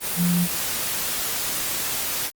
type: tone in noise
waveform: sine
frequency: 174.61 Hz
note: F3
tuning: in tune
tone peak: -18 dBFS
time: 0.16-0.48 s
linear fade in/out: 50 ms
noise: white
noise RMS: -26 dBFS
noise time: 0-2.31 s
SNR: +5 dB
effects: Opus 24 kbps